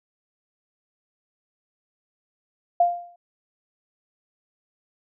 sine tone with exponential decay, 698.5 Hz, F5, in tune, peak -12 dBFS, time 2.8-3.16 s, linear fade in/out 5 ms, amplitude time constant 77 ms, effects none

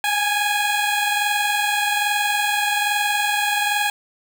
15% pulse tone pair together, 822.8 / 844 Hz, G#5 / G#5, -16 / +28 cents, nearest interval unison, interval 44 cents, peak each -13 / -19 dBFS, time 0.04-3.9 s, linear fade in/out 2 ms, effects 8-bit

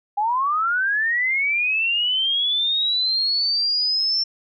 sine linear sweep, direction up, 800 to 5410 Hz, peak -18 dBFS, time 0.17-4.24 s, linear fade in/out 10 ms, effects none

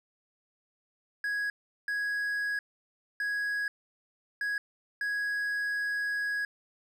triangle tone bursts at uneven times, 1661.2 Hz, G#6, in tune, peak -27 dBFS, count 5, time 1.24-1.5 / 1.88-2.59 / 3.2-3.68 / 4.41-4.58 / 5.01-6.45 s, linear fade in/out 2 ms, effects none

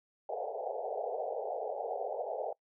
white band-pass noise, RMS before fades -37 dBFS, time 0.29-2.53 s, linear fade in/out 5 ms, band 420 to 810 Hz, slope 96 dB/octave, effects noise-tail reverb RT60 0.1 s tail -24 dB re dry

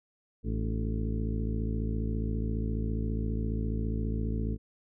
harmonic tone with a mistuned harmonic, 54.7 Hz, A1, 9 cents flat, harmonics 1 / 2 / 3 / 4 / 5 / 6 / 7 / 8, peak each -31 / -34 / -40 / -36 / -41 / -46 / -47 / -43 dBFS, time 0.43-4.58 s, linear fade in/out 50 ms, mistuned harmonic 5, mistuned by +72 cents, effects none

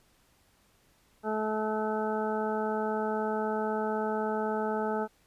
harmonic tone, 216.1 Hz, A3, 31 cents flat, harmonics 1 / 2 / 3 / 4 / 6 / 7, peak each -34 / -32 / -36 / -34 / -39 / -42 dBFS, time 1.23-5.08 s, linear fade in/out 50 ms, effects pink hiss -66 dBFS RMS until 5.26 s + resampled to 32000 Hz

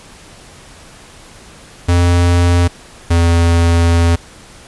square tone pair in turn, 87.31 / 84.78 Hz, F2 / E2, 0 / +49 cents, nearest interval minor second, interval 51 cents, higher first, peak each -9 dBFS, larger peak neither, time 1.88-2.68 / 3.1-4.16 s, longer second, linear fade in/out 10 ms, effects pink hiss -39 dBFS RMS until 4.67 s + resampled to 24000 Hz

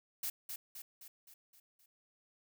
blue noise with echo, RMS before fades -38 dBFS, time 0.23-0.3 s, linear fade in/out 5 ms, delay 260 ms, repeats 6, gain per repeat -5 dB, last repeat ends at 1.86 s, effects none

